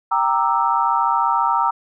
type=chord; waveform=sine; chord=E half-diminished seventh; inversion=first; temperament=equal with one note detuned; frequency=784 / 932.3 / 1184.2 / 1318.5 Hz; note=G5 / Bb5 / D6 / E6; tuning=0 / 0 / +14 / 0 cents; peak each=-23 / -18 / -23 / -21 dBFS; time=0.11-1.71 s; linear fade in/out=10 ms; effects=none